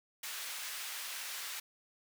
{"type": "high-pass noise", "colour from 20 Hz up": "pink", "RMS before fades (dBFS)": -42, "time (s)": [0.23, 1.6], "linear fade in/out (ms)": 5, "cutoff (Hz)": 1600, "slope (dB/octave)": 12, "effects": []}